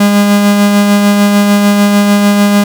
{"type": "tone with tremolo", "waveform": "45% pulse", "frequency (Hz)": 203.9, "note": "G#3", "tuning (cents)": -32, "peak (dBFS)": -4, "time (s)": [0, 2.64], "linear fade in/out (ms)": 5, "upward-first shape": "sine", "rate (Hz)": 6.7, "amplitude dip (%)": 30, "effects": []}